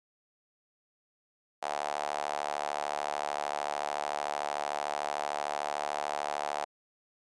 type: tone with high-pass filter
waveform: sawtooth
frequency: 73.42 Hz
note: D2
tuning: in tune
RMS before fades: -34 dBFS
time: 1.62-6.65 s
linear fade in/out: 10 ms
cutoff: 740 Hz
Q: 4
effects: resampled to 22050 Hz